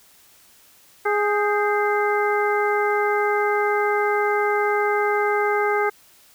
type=harmonic tone with a mistuned harmonic; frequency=414.9 Hz; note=G#4; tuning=2 cents flat; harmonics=1 / 2 / 3 / 4 / 5; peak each=-21 / -24 / -26 / -27 / -28 dBFS; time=1.05-5.9 s; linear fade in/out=10 ms; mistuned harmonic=4; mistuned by=-86 cents; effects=white hiss -53 dBFS RMS until 6.34 s